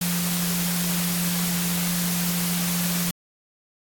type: tone in noise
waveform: sine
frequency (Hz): 174.8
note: F3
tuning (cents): +2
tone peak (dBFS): -24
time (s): 0.01-3.11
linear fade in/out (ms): 5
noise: white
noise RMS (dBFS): -27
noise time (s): 0.01-3.11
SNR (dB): 0
effects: AAC 64 kbps